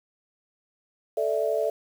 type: chord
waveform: sine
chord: A suspended fourth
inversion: none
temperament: equal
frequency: 440 / 587.3 / 659.3 Hz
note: A4 / D5 / E5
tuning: 0 / 0 / 0 cents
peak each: -27 dBFS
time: 1.17-1.7 s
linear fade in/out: 5 ms
effects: 8-bit